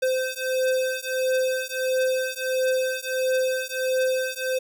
square beating tone pair, 516 / 517.5 Hz, C5 / C5, -24 / -19 cents, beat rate 1.5 Hz, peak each -26 dBFS, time 0.02-4.59 s, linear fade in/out 10 ms, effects none

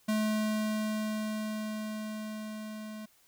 square tone with level ramp, 215.2 Hz, A3, 38 cents flat, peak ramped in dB -27 to -41 dBFS, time 0.08-3.06 s, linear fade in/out 10 ms, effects white hiss -65 dBFS RMS until 3.27 s

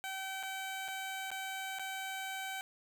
15% pulse tone with dropouts, 768 Hz, G5, 36 cents flat, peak -32 dBFS, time 0.04-2.61 s, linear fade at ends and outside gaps 0 ms, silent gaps 0.429-0.434 / 0.88-0.884 / 1.305-1.315 / 1.787-1.795 s, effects none

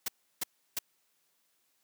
white noise bursts, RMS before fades -32 dBFS, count 3, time 0.06-0.789 s, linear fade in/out 5 ms, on 23 ms, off 330 ms, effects white hiss -74 dBFS RMS until 1.83 s + high-pass 150 Hz 12 dB/octave

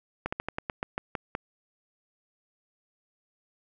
slowing click train, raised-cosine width 0.5 ms, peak -15 dBFS, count 10, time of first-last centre 0.26-1.351 s, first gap 65 ms, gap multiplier 1.15, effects none

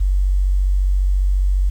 sine tone, 47.3 Hz, F#1, 39 cents sharp, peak -13 dBFS, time 0-1.7 s, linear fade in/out 10 ms, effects 8-bit

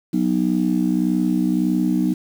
sine chord, B major, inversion second, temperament just, 185.21 / 246.9 / 308.7 Hz, F#3 / B3 / D#4, +2 / 0 / -14 cents, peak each -20 dBFS, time 0.13-2.14 s, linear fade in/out 10 ms, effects tanh soft clip ceiling -8 dBFS + 7-bit

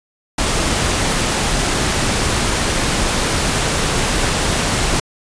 pink noise, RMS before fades -17 dBFS, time 0.38-5 s, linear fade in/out 5 ms, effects resampled to 22050 Hz

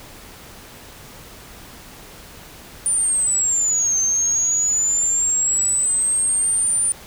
sine exponential two-way sweep, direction down then up, 9330 to 6272 to 9330 Hz, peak -16 dBFS, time 2.86-6.92 s, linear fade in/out 0 ms, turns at 3.99 s, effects pink hiss -41 dBFS RMS until 7.06 s

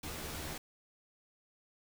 pink noise with comb filter, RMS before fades -42 dBFS, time 0.03-0.58 s, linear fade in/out 5 ms, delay 13 ms, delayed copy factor +0.75, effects none

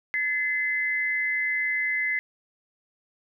sine tone pair together, 1725.3 / 2047 Hz, A6 / C7, -34 / -38 cents, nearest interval minor third, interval 296 cents, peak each -31 / -24 dBFS, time 0.14-2.19 s, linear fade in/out 0 ms, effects none

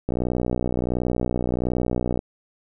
click train, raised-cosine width 2 ms, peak -10 dBFS, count 130, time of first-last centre 0.09-2.191 s, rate 61.4 Hz, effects none

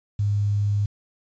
sine tone with quantisation, 102.4 Hz, G#2, 24 cents flat, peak -19 dBFS, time 0.19-0.86 s, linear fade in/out 5 ms, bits 8, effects resampled to 16000 Hz

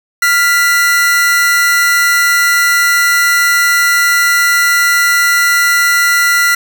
45% pulse tone pair together, 1396.9 / 1975.5 Hz, F6 / B6, 0 / 0 cents, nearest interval tritone, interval 600 cents, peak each -11 dBFS, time 0.22-6.55 s, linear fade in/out 5 ms, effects none

